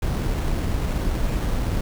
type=noise with sample-and-hold; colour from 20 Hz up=brown; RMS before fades=-23 dBFS; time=0.02-1.81 s; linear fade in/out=5 ms; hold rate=4900 Hz; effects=none

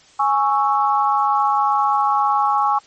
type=chord; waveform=sine; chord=C# minor; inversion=second; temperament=equal; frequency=830.6 / 1108.7 / 1318.5 Hz; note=G#5 / C#6 / E6; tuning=0 / 0 / 0 cents; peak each=-17 / -18 / -23 dBFS; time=0.19-2.79 s; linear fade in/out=10 ms; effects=white hiss -50 dBFS RMS until 2.86 s + MP3 32 kbps

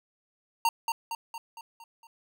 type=tone with echo; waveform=square; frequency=922 Hz; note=A#5; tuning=19 cents flat; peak=-22 dBFS; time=0.65-0.69 s; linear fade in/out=2 ms; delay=230 ms; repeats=6; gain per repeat=-5 dB; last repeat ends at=2.07 s; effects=none

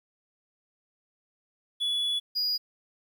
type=tone pair in turn; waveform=triangle; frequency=3411 / 4891 Hz; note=G#7 / D#8; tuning=+46 / -31 cents; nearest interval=tritone; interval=623 cents; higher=second; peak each=-24 / -24 dBFS; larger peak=neither; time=1.8-2.2 / 2.35-2.58 s; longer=first; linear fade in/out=20 ms; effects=10-bit

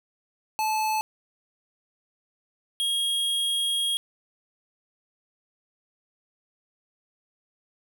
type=tone pair in turn; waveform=square; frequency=868 / 3270 Hz; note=A5 / G#7; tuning=-24 / -28 cents; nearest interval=octave + major seventh; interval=2296 cents; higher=second; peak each=-24 dBFS; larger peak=neither; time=0.59-1.01 / 2.8-3.97 s; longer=second; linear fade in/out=0 ms; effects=none

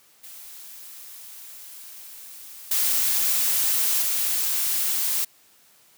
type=noise with level steps; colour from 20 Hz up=blue; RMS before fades=-42 / -22 / -24 dBFS; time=0.23-5.25 s; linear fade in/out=10 ms; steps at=2.71 / 4.02 s; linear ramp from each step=5 ms; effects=white hiss -57 dBFS RMS until 5.97 s + high-pass 100 Hz 12 dB/octave

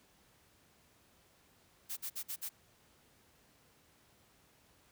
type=noise bursts; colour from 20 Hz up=blue; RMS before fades=-40 dBFS; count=5; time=1.89-2.494 s; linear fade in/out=20 ms; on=80 ms; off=51 ms; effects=pink hiss -67 dBFS RMS until 4.91 s + high-pass 60 Hz 12 dB/octave

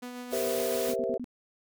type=tone with tremolo; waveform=sawtooth; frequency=246.9 Hz; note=B3; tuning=in tune; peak=-33 dBFS; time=0.02-0.91 s; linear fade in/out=10 ms; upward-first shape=sine; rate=7.2 Hz; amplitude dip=30%
type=noise; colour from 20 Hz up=white; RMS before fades=-37 dBFS; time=0.3-0.96 s; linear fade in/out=50 ms
type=chord; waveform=sine; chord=C dominant seventh; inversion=second; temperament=equal; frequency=392 / 466.2 / 523.3 / 659.3 Hz; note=G4 / Bb4 / C5 / E5; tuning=0 / 0 / 0 / 0 cents; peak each=-33 dBFS; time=0.32-1.18 s; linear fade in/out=10 ms
type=tone bursts; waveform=sine; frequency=246.9 Hz; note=B3; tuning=in tune; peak=-33 dBFS; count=4; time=0.89-1.243 s; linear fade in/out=0 ms; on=47 ms; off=55 ms
effects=none

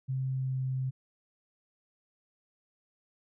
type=tone with pitch glide; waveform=sine; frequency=131.7 to 130.71 Hz; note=C3 to C3; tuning=+12 to -1 cents; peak=-29 dBFS; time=0.08-0.91 s; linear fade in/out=20 ms; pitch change=-13 cents; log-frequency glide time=0.31-0.6 s; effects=none

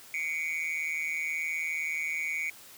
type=tone with amplitude modulation; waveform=triangle; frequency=2242 Hz; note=C#7; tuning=19 cents sharp; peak=-24 dBFS; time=0.14-2.5 s; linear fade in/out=2 ms; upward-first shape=sine; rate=159 Hz; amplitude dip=95%; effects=white hiss -51 dBFS RMS until 2.77 s + high-pass 60 Hz 12 dB/octave

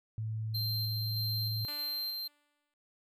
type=tone; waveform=sine; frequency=110 Hz; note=A2; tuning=in tune; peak=-33 dBFS; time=0.18-1.65 s; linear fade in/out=0 ms
type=tone with tremolo; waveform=square; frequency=4149 Hz; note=C8; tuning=15 cents flat; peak=-34 dBFS; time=0.54-2.28 s; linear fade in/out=10 ms; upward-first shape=square; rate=1.6 Hz; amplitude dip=25%
type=tone with exponential decay; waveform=5% pulse; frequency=293.2 Hz; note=D4; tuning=3 cents flat; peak=-33 dBFS; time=1.68-2.74 s; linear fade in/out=1 ms; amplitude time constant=230 ms
effects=none

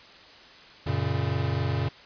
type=chord; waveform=square; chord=F# major; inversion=none; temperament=equal with one note detuned; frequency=92.5 / 116.54 / 140.2 Hz; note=F#2 / A#2 / C#3; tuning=0 / 0 / +20 cents; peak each=-30 dBFS; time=0.86-1.89 s; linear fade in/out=10 ms; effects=white hiss -49 dBFS RMS until 2.05 s + resampled to 11025 Hz

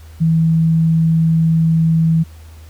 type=tone; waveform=sine; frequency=162.4 Hz; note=E3; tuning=26 cents flat; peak=-10 dBFS; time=0.2-2.24 s; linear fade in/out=20 ms; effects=added 79 Hz sine -35 dBFS peak until 2.69 s + pink hiss -48 dBFS RMS until 2.69 s

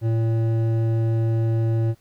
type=tone with hard clipping; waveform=sine; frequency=113.3 Hz; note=A#2; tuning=49 cents flat; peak=-20 dBFS; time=0.01-1.95 s; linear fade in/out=50 ms; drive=10 dB; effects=pink hiss -61 dBFS RMS until 2 s

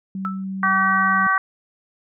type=tone; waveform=sine; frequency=191.7 Hz; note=G3; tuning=38 cents flat; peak=-25 dBFS; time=0.15-1.27 s; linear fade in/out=2 ms
type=tone with exponential decay; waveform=sine; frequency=1318.5 Hz; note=E6; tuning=in tune; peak=-20 dBFS; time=0.25-0.44 s; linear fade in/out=0 ms; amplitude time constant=41 ms
type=harmonic tone; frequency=382.6 Hz; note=G4; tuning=42 cents flat; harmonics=2 / 3 / 4 / 5; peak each=-28 / -18 / -20 / -24 dBFS; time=0.63-1.38 s; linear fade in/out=2 ms
effects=none

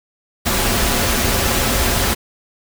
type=noise with comb filter; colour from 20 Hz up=pink; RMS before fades=-17 dBFS; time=0.45-2.15 s; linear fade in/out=20 ms; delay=6.5 ms; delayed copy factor=-0.5; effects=none

